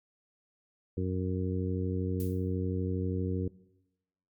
harmonic tone, 92.6 Hz, F#2, 2 cents sharp, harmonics 1 / 2 / 3 / 4 / 5, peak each -32 / -35 / -37 / -38 / -39 dBFS, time 0.97-3.48 s, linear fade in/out 5 ms
violet noise with exponential decay, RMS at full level -41 dBFS, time 2.2-2.48 s, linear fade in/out 1 ms, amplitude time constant 60 ms
effects noise-tail reverb RT60 0.9 s tail -20 dB re dry + Opus 48 kbps

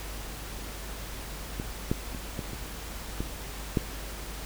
clicks, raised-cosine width 3 ms, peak -19 / -12 / -24 / -20 / -24 / -18 / -10 dBFS, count 7, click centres 1.599 / 1.915 / 2.148 / 2.392 / 2.533 / 3.205 / 3.772 s, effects added 50 Hz sine -39 dBFS peak until 4.45 s + pink hiss -41 dBFS RMS until 4.45 s

